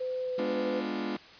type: tone with pitch glide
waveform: sine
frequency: 510 to 505.6 Hz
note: C5 to B4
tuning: -44 to +41 cents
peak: -30 dBFS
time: 0-0.81 s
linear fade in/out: 10 ms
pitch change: -15 cents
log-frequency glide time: 0.24-0.32 s
type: chord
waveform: 40% pulse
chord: G# diminished seventh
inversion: none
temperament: equal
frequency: 207.7 / 246.9 / 293.7 / 349.2 Hz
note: G#3 / B3 / D4 / F4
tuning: 0 / 0 / 0 / 0 cents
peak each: -36 dBFS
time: 0.38-1.17 s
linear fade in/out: 5 ms
effects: white hiss -51 dBFS RMS until 1.39 s + resampled to 11025 Hz